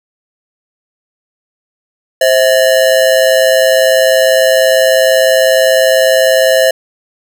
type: ring-modulated tone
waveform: square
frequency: 587.3 Hz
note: D5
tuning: in tune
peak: -4 dBFS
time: 2.21-6.71 s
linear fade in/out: 5 ms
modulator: 60 Hz
effects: none